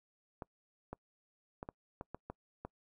clicks, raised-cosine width 1 ms, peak -28 dBFS, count 8, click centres 0.422 / 0.93 / 1.629 / 1.689 / 2.011 / 2.146 / 2.3 / 2.65 s, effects noise-tail reverb RT60 0.1 s tail -26 dB re dry

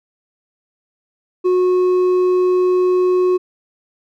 sine tone with hard clipping, 365 Hz, F#4, 24 cents flat, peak -13 dBFS, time 1.44-3.38 s, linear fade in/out 20 ms, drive 4 dB, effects none

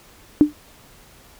sine tone with exponential decay, 298.2 Hz, D4, 27 cents sharp, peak -4 dBFS, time 0.41-0.53 s, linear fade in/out 0 ms, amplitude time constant 25 ms, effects pink hiss -49 dBFS RMS until 1.39 s

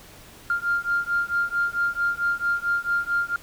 sine beating tone pair, 1396.9 / 1401.4 Hz, F6 / F6, 0 / +6 cents, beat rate 4.5 Hz, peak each -24 dBFS, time 0.5-3.36 s, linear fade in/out 2 ms, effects tanh soft clip ceiling -14 dBFS + pink hiss -47 dBFS RMS until 3.42 s

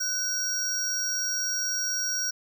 square tone pair together, 1495 / 5644 Hz, F#6 / F8, +17 / +17 cents, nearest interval octave + major seventh, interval 2300 cents, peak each -36 / -27 dBFS, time 0-2.31 s, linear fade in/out 10 ms, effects none

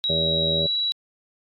sine tone with pitch glide, 3856 to 3908 Hz, B7 to B7, -42 to -19 cents, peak -21 dBFS, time 0.04-0.92 s, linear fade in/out 0 ms, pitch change +23 cents, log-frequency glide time 0.57-0.65 s
harmonic tone, 81.3 Hz, E2, 23 cents flat, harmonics 1 / 2 / 3 / 4 / 5 / 6 / 7 / 8, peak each -35 / -28 / -39 / -39 / -31 / -38 / -27 / -39 dBFS, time 0.09-0.67 s, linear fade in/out 10 ms
effects AAC 48 kbps

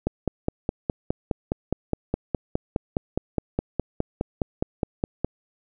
click train, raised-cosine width 2 ms, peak -9 dBFS, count 26, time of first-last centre 0.07-5.246 s, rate 4.83 Hz, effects none

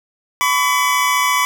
25% pulse tone pair together, 1003 / 1137.3 Hz, B5 / C#6, +26 / +44 cents, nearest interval major second, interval 218 cents, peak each -13 dBFS, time 0.41-1.45 s, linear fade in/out 0 ms, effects none

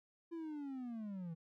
triangle linear sweep, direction down, 340.3 to 159 Hz, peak -40 dBFS, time 0.31-1.35 s, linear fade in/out 20 ms, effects none

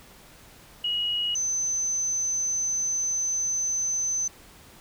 sine tone pair in turn, 2900 / 6131 Hz, F#7 / G8, -35 / -39 cents, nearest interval octave + minor second, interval 1296 cents, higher second, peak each -24 dBFS, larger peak neither, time 0.84-1.35 / 1.35-4.28 s, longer second, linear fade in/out 5 ms, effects pink hiss -51 dBFS RMS until 4.8 s

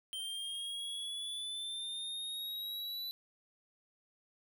square exponential sweep, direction up, 3136 to 3985 Hz, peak -39 dBFS, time 0.13-3.11 s, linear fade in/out 0 ms, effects none

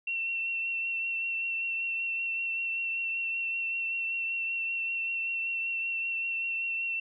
sine tone with vibrato, 2710 Hz, E7, 47 cents sharp, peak -29 dBFS, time 0.07-7 s, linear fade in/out 5 ms, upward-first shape triangle, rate 5.2 Hz, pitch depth 21 cents each way, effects none

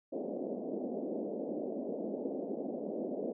pink band-pass noise, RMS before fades -38 dBFS, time 0.12-3.33 s, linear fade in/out 10 ms, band 210 to 640 Hz, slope 48 dB/octave, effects none

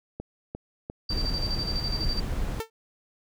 click train, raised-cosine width 2 ms, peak -21 dBFS, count 4, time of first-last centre 0.2-1.249 s, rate 2.86 Hz
sine tone with tremolo, 4665 Hz, D8, 12 cents flat, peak -28 dBFS, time 1.09-2.2 s, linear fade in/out 5 ms, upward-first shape square, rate 12 Hz, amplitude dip 60%
brown noise, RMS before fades -29 dBFS, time 1.1-2.6 s, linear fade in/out 5 ms
sawtooth tone with exponential decay, 447.9 Hz, A4, 31 cents sharp, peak -22 dBFS, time 2.6-2.7 s, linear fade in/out 2 ms, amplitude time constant 20 ms
effects none

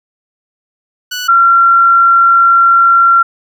15% pulse / sine tone pair in turn, 1480 / 1369 Hz, F#6 / F6, 0 / -35 cents, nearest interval minor second, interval 135 cents, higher first, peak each -11 / -4 dBFS, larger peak second, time 1.11-1.28 / 1.28-3.23 s, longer second, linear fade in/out 10 ms, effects none

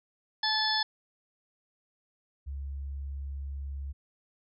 harmonic tone, 868 Hz, A5, 24 cents flat, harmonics 1 / 2 / 4 / 5 / 6, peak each -32 / -32 / -32 / -32 / -32 dBFS, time 0.43-0.83 s, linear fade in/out 5 ms
sine tone, 69.3 Hz, C#2, in tune, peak -34 dBFS, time 2.46-3.93 s, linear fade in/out 20 ms
effects none

